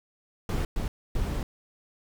brown noise bursts at uneven times, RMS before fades -28 dBFS, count 3, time 0.49-0.65 / 0.76-0.88 / 1.15-1.43 s, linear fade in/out 2 ms, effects none

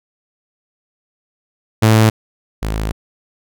sawtooth tone pair in turn, 110 / 53.53 Hz, A2 / A1, 0 / -47 cents, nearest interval octave, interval 1247 cents, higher first, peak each -4 / -14 dBFS, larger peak first, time 1.82-2.1 / 2.62-2.92 s, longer second, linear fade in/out 10 ms, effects none

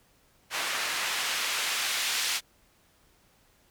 white noise with band-pass filter sweep, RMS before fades -30 dBFS, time 0.5-2.41 s, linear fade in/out 50 ms, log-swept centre 1500 to 3100 Hz, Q 0.73, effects pink hiss -64 dBFS RMS until 3.7 s

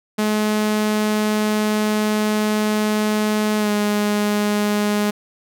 sawtooth tone with pitch glide, 212.8 to 207.9 Hz, G#3 to G#3, +42 to +2 cents, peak -13 dBFS, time 0.18-5.11 s, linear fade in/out 10 ms, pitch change -40 cents, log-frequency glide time 3.58-3.7 s, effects none

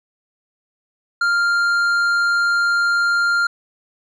triangle tone with tanh clipping, 1396.9 Hz, F6, in tune, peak -16 dBFS, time 1.21-3.47 s, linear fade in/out 5 ms, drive 12 dB, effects none

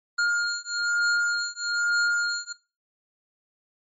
square beating tone pair, 1415 / 1416.1 Hz, F6 / F6, +22 / +24 cents, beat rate 1.1 Hz, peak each -27 dBFS, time 0.18-2.53 s, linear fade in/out 10 ms, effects noise-tail reverb RT60 0.3 s tail -19 dB re dry + MP3 32 kbps

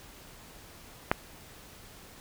click, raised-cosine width 0.5 ms, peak -7 dBFS, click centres 1.115 s, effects pink hiss -51 dBFS RMS until 2.2 s

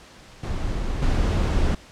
brown noise with level steps, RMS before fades -26 / -20 dBFS, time 0.43-1.75 s, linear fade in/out 5 ms, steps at 1.02 s, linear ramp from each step 5 ms, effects pink hiss -47 dBFS RMS until 1.91 s + low-pass 7000 Hz 12 dB/octave

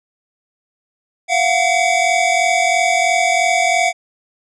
square tone cluster, 684 / 727 / 2274 Hz, F5 / F#5 / C#7, -36 / -31 / +44 cents, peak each -18 dBFS, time 1.28-3.93 s, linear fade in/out 50 ms, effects resampled to 22050 Hz

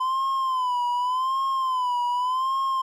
triangle tone with vibrato, 1021 Hz, C6, 43 cents flat, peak -20 dBFS, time 0-2.82 s, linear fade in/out 10 ms, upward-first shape sine, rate 0.86 Hz, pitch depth 89 cents each way, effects none

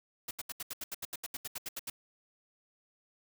white noise bursts, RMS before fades -39 dBFS, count 16, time 0.28-1.9 s, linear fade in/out 5 ms, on 30 ms, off 76 ms, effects none

